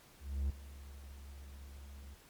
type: tone with ADSR envelope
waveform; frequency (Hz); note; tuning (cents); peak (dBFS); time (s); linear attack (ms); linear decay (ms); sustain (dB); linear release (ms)
triangle; 69.3; C#2; 0; -28; 0.19-2.15; 310; 5; -18; 11
effects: pink hiss -61 dBFS RMS until 2.29 s + MP3 96 kbps